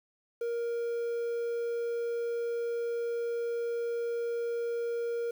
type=tone with quantisation; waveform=triangle; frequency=470 Hz; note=A#4; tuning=14 cents sharp; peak=-28 dBFS; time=0.41-5.31 s; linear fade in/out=5 ms; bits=9; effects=none